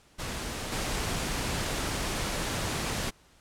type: noise with level steps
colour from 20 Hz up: pink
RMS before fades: -35 / -31 dBFS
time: 0.18-3.11 s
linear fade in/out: 20 ms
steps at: 0.72 s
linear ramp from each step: 2 ms
effects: pink hiss -60 dBFS RMS until 3.4 s + low-pass 10000 Hz 12 dB/octave